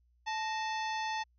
harmonic tone with a mistuned harmonic, 875 Hz, A5, 10 cents flat, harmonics 1 / 2 / 3 / 4 / 5 / 6 / 7, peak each -34 / -40 / -44 / -46 / -48 / -50 / -51 dBFS, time 0.26-1.24 s, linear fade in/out 20 ms, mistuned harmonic 2, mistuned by +100 cents, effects added 60 Hz sine -66 dBFS peak until 1.38 s

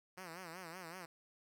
5% pulse tone with vibrato, 174.61 Hz, F3, in tune, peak -36 dBFS, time 0.17-1.06 s, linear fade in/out 10 ms, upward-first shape sine, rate 5.3 Hz, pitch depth 140 cents each way, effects none

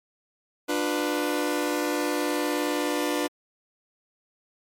sawtooth chord, B diminished, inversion first, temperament just, 296.3 / 355.6 / 493.9 Hz, D4 / F4 / B4, +15 / +31 / 0 cents, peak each -23 / -26 / -26 dBFS, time 0.68-3.28 s, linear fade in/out 20 ms, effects MP3 64 kbps

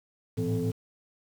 sine tone cluster, 107.7 / 113.9 / 167.9 / 256 / 437.9 Hz, A2 / A#2 / E3 / C4 / A4, -37 / -40 / +32 / -38 / -8 cents, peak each -31 dBFS, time 0.37-0.72 s, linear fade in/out 20 ms, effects tanh soft clip ceiling -20 dBFS + 8-bit

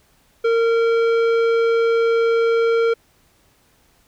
sine tone with tanh clipping, 459.7 Hz, A#4, 24 cents flat, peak -16 dBFS, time 0.44-2.94 s, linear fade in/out 10 ms, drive 13 dB, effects pink hiss -58 dBFS RMS until 4.07 s

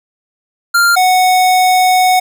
square tone pair in turn, 1394 / 738.4 Hz, F6 / F#5, -4 / -4 cents, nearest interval major seventh, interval 1100 cents, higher first, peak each -8 dBFS, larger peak neither, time 0.74-0.96 / 0.96-2.2 s, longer second, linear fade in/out 10 ms, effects none

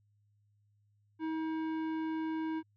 triangle tone with tanh clipping, 318.6 Hz, D#4, 41 cents sharp, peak -35 dBFS, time 1.19-2.63 s, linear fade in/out 50 ms, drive 18 dB, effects added 103 Hz sine -68 dBFS peak until 2.76 s

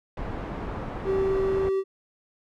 pink low-pass noise, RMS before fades -33 dBFS, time 0.17-1.69 s, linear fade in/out 2 ms, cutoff 1200 Hz, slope 12 dB/octave
triangle tone, 385.7 Hz, G4, 28 cents flat, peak -20 dBFS, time 1.04-1.84 s, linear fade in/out 50 ms
effects none

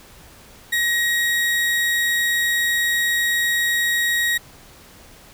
35% pulse tone, 1892 Hz, A#6, 25 cents sharp, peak -16 dBFS, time 0.72-4.38 s, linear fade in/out 10 ms, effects pink hiss -46 dBFS RMS until 5.33 s

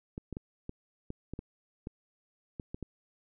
clicks, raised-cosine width 3 ms, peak -25 dBFS, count 11, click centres 0.179 / 0.327 / 0.369 / 0.694 / 1.104 / 1.336 / 1.391 / 1.871 / 2.598 / 2.745 / 2.827 s, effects none

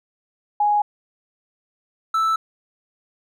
sine / triangle tone pair in turn, 830.6 / 1318.5 Hz, G#5 / E6, 0 / 0 cents, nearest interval minor sixth, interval 800 cents, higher second, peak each -15 dBFS, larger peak neither, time 0.6-0.82 / 2.14-2.36 s, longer neither, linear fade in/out 5 ms, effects none

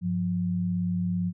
sine tone pair together, 99.5 / 177.29 Hz, G2 / F3, +26 / +26 cents, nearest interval minor seventh, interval 1000 cents, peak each -32 / -25 dBFS, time 0.01-1.33 s, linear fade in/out 50 ms, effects none

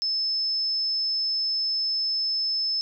sine tone, 5240 Hz, E8, 11 cents flat, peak -23 dBFS, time 0.02-2.81 s, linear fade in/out 0 ms, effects none

